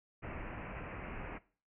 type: low-pass noise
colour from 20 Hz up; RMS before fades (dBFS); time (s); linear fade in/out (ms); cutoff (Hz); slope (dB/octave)
pink; -44; 0.22-1.39; 20; 2700; 96
effects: noise-tail reverb RT60 0.4 s tail -19 dB re dry